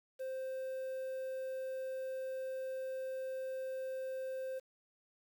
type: tone with quantisation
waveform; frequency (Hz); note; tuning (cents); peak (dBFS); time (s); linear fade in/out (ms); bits
triangle; 523.3; C5; 0; -36; 0.19-4.6; 20; 10
effects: none